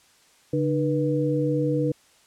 sine tone cluster, 143.4 / 302.8 / 485.9 Hz, D3 / D#4 / B4, -41 / -47 / -28 cents, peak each -25 dBFS, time 0.53-1.92 s, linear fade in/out 5 ms, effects white hiss -58 dBFS RMS until 2.26 s + low-pass 9000 Hz 12 dB/octave

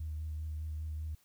sine tone with vibrato, 77.5 Hz, D#2, 6 cents flat, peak -35 dBFS, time 0-1.15 s, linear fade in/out 5 ms, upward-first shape sine, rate 5 Hz, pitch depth 22 cents each way, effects tanh soft clip ceiling -31 dBFS + white hiss -69 dBFS RMS until 1.24 s

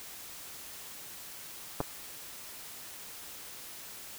clicks, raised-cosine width 1 ms, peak -15 / -22 dBFS, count 2, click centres 1.804 / 1.811 s, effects white hiss -46 dBFS RMS until 4.18 s

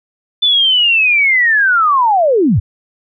sine linear sweep, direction down, 3526 to 69.3 Hz, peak -8 dBFS, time 0.42-2.6 s, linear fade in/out 10 ms, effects none

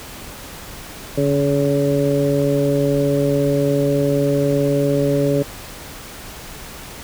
harmonic tone with a mistuned harmonic, 141.2 Hz, C#3, 32 cents sharp, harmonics 1 / 2 / 3 / 4, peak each -20 / -20 / -20 / -20 dBFS, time 1.17-5.43 s, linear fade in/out 10 ms, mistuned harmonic 1, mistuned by +29 cents, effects pink hiss -35 dBFS RMS until 7.03 s

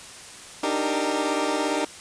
20% pulse chord, Eb major seventh, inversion third, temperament equal with one note detuned, 293.7 / 311.1 / 392 / 462.1 Hz, D4 / Eb4 / G4 / Bb4, 0 / 0 / 0 / -15 cents, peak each -23 / -23 / -24 / -25 dBFS, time 0.63-1.85 s, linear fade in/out 5 ms, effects white hiss -42 dBFS RMS until 2 s + resampled to 22050 Hz

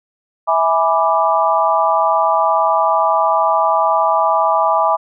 sine chord, E dominant seventh, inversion none, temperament equal with one note detuned, 652.8 / 830.6 / 987.8 / 1174.7 Hz, E5 / G#5 / B5 / D6, -17 / 0 / 0 / 0 cents, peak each -17 dBFS, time 0.47-4.97 s, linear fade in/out 20 ms, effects none

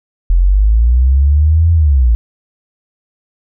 sine linear two-way sweep, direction up then down, 41.42 to 84.7 to 54.5 Hz, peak -6 dBFS, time 0.3-2.15 s, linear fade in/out 0 ms, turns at 1.72 s, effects none

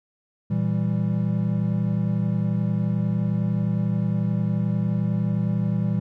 triangle chord, E diminished, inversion second, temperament equal, 116.54 / 164.81 / 196 Hz, Bb2 / E3 / G3, 0 / 0 / 0 cents, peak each -23 dBFS, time 0.5-6 s, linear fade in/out 10 ms, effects none

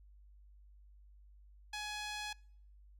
sawtooth tone with band-pass filter, 840 Hz, G#5, 19 cents sharp, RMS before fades -42 dBFS, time 1.73-2.33 s, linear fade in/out 5 ms, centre 3500 Hz, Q 0.73, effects noise-tail reverb RT60 0.6 s tail -25 dB re dry + added 50 Hz sine -57 dBFS peak until 2.99 s

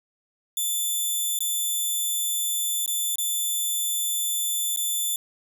5% pulse tone with dropouts, 3520 Hz, A7, in tune, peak -16 dBFS, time 0.57-5.16 s, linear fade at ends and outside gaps 2 ms, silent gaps 1.39-1.405 / 2.861-2.877 / 3.157-3.183 / 4.762-4.772 s, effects none

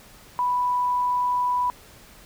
sine tone, 987.8 Hz, B5, in tune, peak -20 dBFS, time 0.39-1.7 s, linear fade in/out 0 ms, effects pink hiss -49 dBFS RMS until 2.25 s

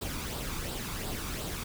pink noise with flanger, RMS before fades -36 dBFS, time 0.01-1.64 s, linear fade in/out 10 ms, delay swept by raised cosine 0.23 to 0.87 ms, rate 2.8 Hz, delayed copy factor +0.5, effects none

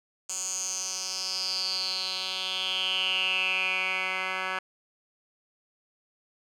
10% pulse tone with band-pass filter sweep, 187.4 Hz, F#3, 22 cents sharp, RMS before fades -30 dBFS, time 0.29-4.59 s, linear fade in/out 5 ms, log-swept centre 7200 to 1800 Hz, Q 7, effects none

